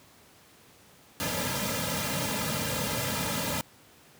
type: noise with comb filter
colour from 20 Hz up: pink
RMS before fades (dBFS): -30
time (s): 1.2-3.61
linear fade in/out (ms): 0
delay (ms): 2.7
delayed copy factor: -0.9
effects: pink hiss -56 dBFS RMS until 4.19 s + high-pass 100 Hz 12 dB/octave